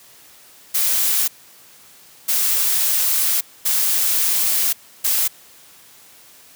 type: noise bursts at uneven times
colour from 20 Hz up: blue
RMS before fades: -18 dBFS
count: 4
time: 0.74-1.28 / 2.28-3.41 / 3.65-4.73 / 5.04-5.28 s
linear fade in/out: 10 ms
effects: white hiss -47 dBFS RMS until 6.55 s + high-pass 80 Hz 12 dB/octave